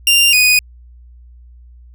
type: tone pair in turn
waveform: sawtooth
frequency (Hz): 2787 / 2483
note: F7 / D#7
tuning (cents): -4 / -4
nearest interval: major second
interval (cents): 200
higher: first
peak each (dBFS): -5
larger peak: neither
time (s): 0.07-0.33 / 0.33-0.59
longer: neither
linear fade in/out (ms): 2
effects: added 60 Hz sine -38 dBFS peak until 1.94 s